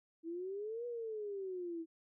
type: exponential two-way sweep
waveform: sine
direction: up then down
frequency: 322.2 to 486.7 to 322.2 Hz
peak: -39 dBFS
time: 0.23-1.86 s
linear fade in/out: 50 ms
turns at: 0.86 s
effects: none